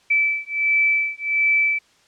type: beating tone pair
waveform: sine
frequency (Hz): 2315 / 2316.4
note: D7 / D7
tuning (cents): -25 / -24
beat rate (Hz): 1.4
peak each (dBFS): -20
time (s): 0.1-1.79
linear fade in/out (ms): 10
effects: white hiss -57 dBFS RMS until 2.07 s + low-pass 6000 Hz 12 dB/octave